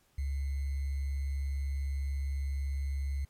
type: tone with sample-and-hold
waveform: sine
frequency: 69 Hz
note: C#2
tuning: 7 cents flat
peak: -30 dBFS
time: 0.18-3.25 s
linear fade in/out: 5 ms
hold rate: 2100 Hz
effects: pink hiss -69 dBFS RMS until 3.29 s + MP3 64 kbps